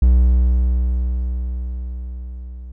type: tone with level ramp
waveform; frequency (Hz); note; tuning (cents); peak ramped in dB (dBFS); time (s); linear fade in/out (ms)
triangle; 61.74; B1; 0; -6 to -29; 0.02-2.72; 5
effects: none